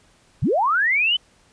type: linear sweep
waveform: sine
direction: up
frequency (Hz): 77.5 to 3077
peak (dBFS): -16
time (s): 0.42-1.17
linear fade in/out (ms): 10
effects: pink hiss -57 dBFS RMS until 1.52 s + resampled to 22050 Hz